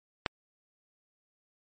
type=click; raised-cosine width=0.3 ms; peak=-10 dBFS; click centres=0.262 s; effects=MP3 32 kbps